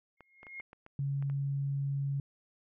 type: tone with exponential growth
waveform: sine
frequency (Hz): 2146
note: C7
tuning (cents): +43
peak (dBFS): -38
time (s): 0.17-0.61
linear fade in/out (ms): 5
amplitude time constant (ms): 95
type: clicks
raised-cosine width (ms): 0.5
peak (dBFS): -36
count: 8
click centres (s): 0.207 / 0.431 / 0.468 / 0.6 / 0.731 / 0.864 / 1.225 / 1.299
type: tone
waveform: sine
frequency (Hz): 139.3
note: C#3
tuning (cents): +9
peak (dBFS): -30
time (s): 0.99-2.2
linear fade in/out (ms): 2
effects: none